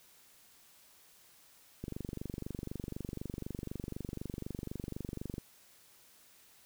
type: click train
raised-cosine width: 3 ms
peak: -26 dBFS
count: 86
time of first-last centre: 1.84-5.382 s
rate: 24 Hz
effects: white hiss -62 dBFS RMS until 6.65 s